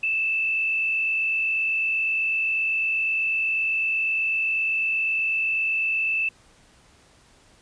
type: tone with frequency modulation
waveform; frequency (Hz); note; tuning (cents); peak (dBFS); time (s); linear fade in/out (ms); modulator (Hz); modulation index
sine; 2637; E7; 0; -21; 0.03-6.29; 5; 48; 0.84
effects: pink hiss -56 dBFS RMS until 7.61 s + resampled to 22050 Hz